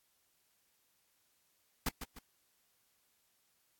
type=noise with echo; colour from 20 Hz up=pink; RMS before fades=-33 dBFS; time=1.86-1.89 s; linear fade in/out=5 ms; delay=150 ms; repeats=2; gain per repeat=-9 dB; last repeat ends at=2.19 s; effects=white hiss -75 dBFS RMS until 3.79 s + AAC 64 kbps